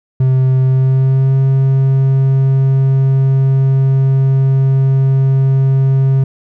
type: tone with pitch glide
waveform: triangle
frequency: 130.6 to 134.35 Hz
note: C3 to C3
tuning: -3 to +46 cents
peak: -6 dBFS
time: 0.2-6.24 s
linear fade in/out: 5 ms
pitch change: +49 cents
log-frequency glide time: 0.63-1.37 s
effects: none